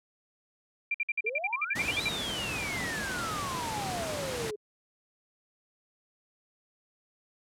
sine tone bursts, 2371 Hz, D7, 16 cents sharp, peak -26 dBFS, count 14, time 0.91-2.088 s, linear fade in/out 5 ms, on 34 ms, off 54 ms
sine exponential two-way sweep, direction up then down, 410 to 4052 to 410 Hz, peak -34 dBFS, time 1.24-4.56 s, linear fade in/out 10 ms, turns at 2.03 s
pink noise, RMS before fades -35 dBFS, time 1.75-4.51 s, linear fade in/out 10 ms
effects high-pass 80 Hz 12 dB/octave + low-pass 10000 Hz 12 dB/octave

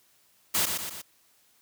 white noise with echo, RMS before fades -25 dBFS, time 0.54-0.66 s, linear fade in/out 10 ms, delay 120 ms, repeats 3, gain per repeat -5 dB, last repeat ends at 1.02 s, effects white hiss -64 dBFS RMS until 1.61 s + high-pass 60 Hz 12 dB/octave

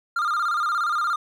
triangle tone with vibrato, 1300 Hz, E6, 24 cents flat, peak -19 dBFS, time 0.16-1.16 s, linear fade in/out 5 ms, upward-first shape square, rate 17 Hz, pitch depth 110 cents each way, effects none

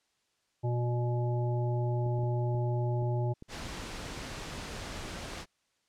harmonic tone, 121 Hz, B2, 35 cents flat, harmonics 1 / 3 / 5 / 7, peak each -28 / -37 / -40 / -41 dBFS, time 0.63-3.34 s, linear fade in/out 20 ms
clicks, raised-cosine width 3 ms, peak -32 dBFS, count 7, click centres 2.063 / 2.189 / 2.235 / 2.549 / 3.025 / 3.424 / 4.175 s
pink noise, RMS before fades -40 dBFS, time 3.48-5.46 s, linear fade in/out 50 ms
effects white hiss -75 dBFS RMS until 5.88 s + low-pass 7000 Hz 12 dB/octave

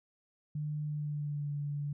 sine tone with pitch glide, 150 to 144.89 Hz, D3 to D3, +37 to -23 cents, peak -33 dBFS, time 0.55-1.93 s, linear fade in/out 5 ms, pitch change -60 cents, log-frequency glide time 0.86-1.52 s, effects none

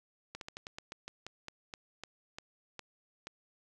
slowing click train, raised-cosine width 0.2 ms, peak -25 dBFS, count 15, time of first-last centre 0.35-3.27 s, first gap 62 ms, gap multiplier 1.17, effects none

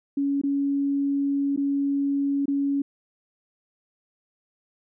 sine tone with dropouts, 280 Hz, C#4, 18 cents sharp, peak -21 dBFS, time 0.17-2.82 s, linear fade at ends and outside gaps 5 ms, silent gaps 0.415-0.435 / 1.563-1.574 / 2.457-2.48 s, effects none

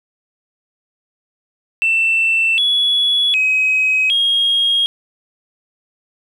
sine tone with pitch steps, 2675 / 3385 / 2536 / 3262 Hz, E7 / G#7 / D#7 / G#7, +25 / +32 / +32 / -32 cents, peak -11 dBFS, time 1.82-4.86 s, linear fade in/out 0 ms, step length 760 ms, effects tanh soft clip ceiling -8 dBFS + 8-bit

